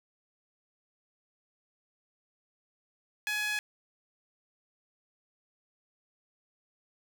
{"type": "tone with high-pass filter", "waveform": "sawtooth", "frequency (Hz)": 842, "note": "G#5", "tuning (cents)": 24, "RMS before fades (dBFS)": -32, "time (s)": [3.27, 3.59], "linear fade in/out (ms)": 0, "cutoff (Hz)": 2000, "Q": 3.4, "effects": []}